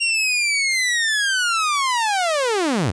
sawtooth linear sweep, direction down, 2782 to 73.42 Hz, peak -14 dBFS, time 0-2.92 s, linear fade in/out 20 ms, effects resampled to 22050 Hz

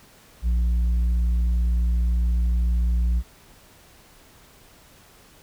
sine tone with tanh clipping, 59 Hz, A#1, 22 cents sharp, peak -19 dBFS, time 0.42-3.23 s, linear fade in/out 50 ms, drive 4 dB, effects pink hiss -52 dBFS RMS until 5.42 s

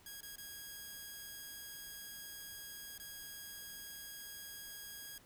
5% pulse tone with dropouts, 1642 Hz, G#6, 20 cents flat, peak -36 dBFS, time 0.06-5.18 s, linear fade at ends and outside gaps 2 ms, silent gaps 0.207-0.23 / 0.358-0.381 / 2.979-2.998 s, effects pink hiss -64 dBFS RMS until 5.25 s

